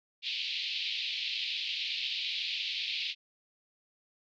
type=band-pass noise; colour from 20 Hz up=white; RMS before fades=-35 dBFS; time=0.22-3.15 s; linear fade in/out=50 ms; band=2400 to 4300 Hz; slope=48 dB/octave; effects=none